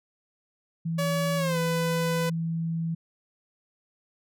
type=tone; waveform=sine; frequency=164.81 Hz; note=E3; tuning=in tune; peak=-26 dBFS; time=0.85-2.95 s; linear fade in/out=10 ms
type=tone with pitch glide; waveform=sawtooth; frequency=568 to 500.2 Hz; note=C#5 to B4; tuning=+42 to +22 cents; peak=-23 dBFS; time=0.98-2.3 s; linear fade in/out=10 ms; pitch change=-220 cents; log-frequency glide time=1.37-1.58 s
effects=none